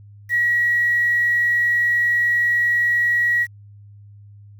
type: tone with quantisation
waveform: sine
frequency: 1915 Hz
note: A#6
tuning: 46 cents sharp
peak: -15 dBFS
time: 0.29-3.47 s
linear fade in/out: 50 ms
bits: 7
effects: added 102 Hz sine -41 dBFS peak until 4.59 s